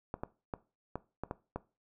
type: clicks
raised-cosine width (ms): 1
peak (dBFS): -22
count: 7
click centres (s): 0.141 / 0.235 / 0.538 / 0.956 / 1.236 / 1.311 / 1.56
effects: noise-tail reverb RT60 0.3 s tail -18 dB re dry